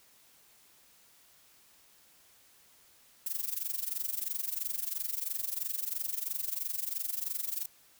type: noise with amplitude modulation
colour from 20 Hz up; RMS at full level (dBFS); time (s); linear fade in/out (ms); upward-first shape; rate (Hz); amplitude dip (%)
violet; -32; 3.26-7.66; 5; sine; 23; 85
effects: white hiss -62 dBFS RMS until 7.99 s